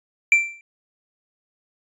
triangle tone with exponential decay, 2349 Hz, D7, in tune, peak -7 dBFS, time 0.32-0.61 s, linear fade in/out 1 ms, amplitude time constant 63 ms, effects resampled to 24000 Hz

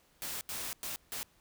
white noise bursts at uneven times, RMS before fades -39 dBFS, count 4, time 0.22-0.41 / 0.49-0.73 / 0.83-0.96 / 1.12-1.23 s, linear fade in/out 0 ms, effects pink hiss -67 dBFS RMS until 1.4 s

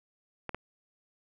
clicks, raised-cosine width 0.5 ms, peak -20 dBFS, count 2, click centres 0.493 / 0.546 s, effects none

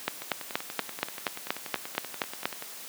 two click trains, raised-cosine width 0.3 ms, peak -20 / -9 dBFS, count 26 / 11, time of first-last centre 0.22-2.624 / 0.08-2.455 s, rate 10.4 / 4.21 Hz, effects white hiss -43 dBFS RMS until 2.88 s + high-pass 200 Hz 12 dB/octave

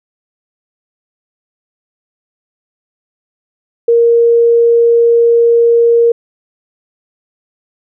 sine tone, 467.5 Hz, A#4, 5 cents sharp, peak -5 dBFS, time 3.88-6.12 s, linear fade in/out 5 ms, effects none

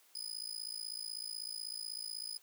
35% pulse tone with amplitude modulation, 5000 Hz, D#8, 8 cents sharp, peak -35 dBFS, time 0.15-2.38 s, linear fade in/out 5 ms, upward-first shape sine, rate 56.1 Hz, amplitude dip 100%, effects white hiss -66 dBFS RMS until 2.42 s + high-pass 300 Hz 12 dB/octave

